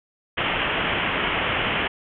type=low-pass noise; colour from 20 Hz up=white; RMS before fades=-24 dBFS; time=0.37-1.88 s; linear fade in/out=10 ms; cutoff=3200 Hz; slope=96 dB/octave; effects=none